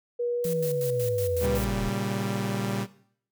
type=tone with pitch glide; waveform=sine; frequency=481.1 to 491.5 Hz; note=B4 to B4; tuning=-45 to -8 cents; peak=-25 dBFS; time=0.19-1.58 s; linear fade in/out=10 ms; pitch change=+37 cents; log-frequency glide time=0.31-0.79 s
type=noise with tremolo; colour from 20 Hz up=blue; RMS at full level=-37 dBFS; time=0.44-1.66 s; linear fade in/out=2 ms; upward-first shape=square; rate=5.4 Hz; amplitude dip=80%
type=linear sweep; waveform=sine; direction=down; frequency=174.61 to 34.76 Hz; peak=-30 dBFS; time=0.45-1.89 s; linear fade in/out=0 ms
type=chord; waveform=sawtooth; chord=G diminished; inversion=first; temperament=equal with one note detuned; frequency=116.54 / 137.48 / 196 Hz; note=Bb2 / Db3 / G3; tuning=0 / -14 / 0 cents; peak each=-28 / -30 / -26 dBFS; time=1.4-2.87 s; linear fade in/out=50 ms
effects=noise-tail reverb RT60 0.6 s tail -17 dB re dry